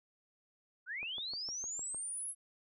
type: linear sweep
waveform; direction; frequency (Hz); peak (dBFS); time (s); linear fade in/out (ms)
sine; up; 1396.9 to 10990; -38; 0.86-2.35; 50
type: click train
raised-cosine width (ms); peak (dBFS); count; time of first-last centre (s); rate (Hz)
1; -37; 7; 1.03-1.946; 6.55
effects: none